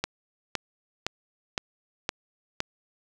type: click train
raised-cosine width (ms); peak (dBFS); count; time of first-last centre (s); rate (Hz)
0.2; -9; 6; 0.04-2.604; 1.95
effects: none